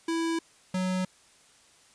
square tone pair in turn, 329.9 / 185.15 Hz, E4 / F#3, +1 / +1 cents, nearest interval minor seventh, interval 1000 cents, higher first, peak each -27 dBFS, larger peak neither, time 0.08-0.39 / 0.74-1.05 s, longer neither, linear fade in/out 5 ms, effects white hiss -59 dBFS RMS until 1.94 s + resampled to 22050 Hz

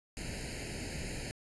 pink noise with comb filter, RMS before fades -40 dBFS, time 0.17-1.31 s, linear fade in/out 0 ms, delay 0.43 ms, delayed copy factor +0.95, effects resampled to 24000 Hz

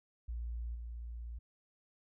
sine tone with level steps, 58.27 Hz, A#1, in tune, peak -37 / -41 dBFS, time 0.28-1.39 s, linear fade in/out 10 ms, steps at 0.74 s, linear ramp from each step 20 ms, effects none

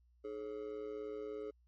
triangle tone with amplitude modulation, 425.1 Hz, G#4, 40 cents sharp, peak -35 dBFS, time 0.24-1.51 s, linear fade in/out 10 ms, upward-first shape sine, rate 117 Hz, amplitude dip 85%, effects added 60 Hz sine -66 dBFS peak until 1.67 s + MP3 32 kbps

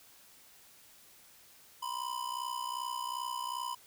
square ring-modulated tone, 1000 Hz, B5, 21 cents sharp, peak -33 dBFS, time 1.82-3.75 s, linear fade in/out 10 ms, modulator 31.3 Hz, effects white hiss -59 dBFS RMS until 3.86 s

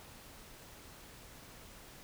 silence, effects pink hiss -54 dBFS RMS until 2.03 s

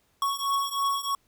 square beating tone pair, 1108.7 / 1111.8 Hz, C#6 / C#6, 0 / +5 cents, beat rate 3.1 Hz, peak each -30 / -28 dBFS, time 0.22-1.15 s, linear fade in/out 2 ms, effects pink hiss -68 dBFS RMS until 1.27 s

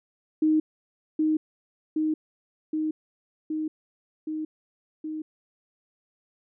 sine tone with echo, 311.1 Hz, D#4, in tune, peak -18 dBFS, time 0.42-0.6 s, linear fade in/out 5 ms, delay 770 ms, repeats 6, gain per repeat -2 dB, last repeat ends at 5.22 s, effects none

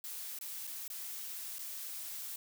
blue noise with dropouts, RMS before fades -43 dBFS, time 0.04-2.36 s, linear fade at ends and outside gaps 1 ms, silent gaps 0.388-0.411 / 0.67-0.674 / 0.879-0.901 / 1.584-1.591 s, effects none

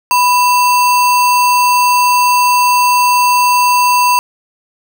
sine tone with sample-and-hold, 987.8 Hz, B5, in tune, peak -7 dBFS, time 0.11-4.19 s, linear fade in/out 0 ms, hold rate 3675 Hz, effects none

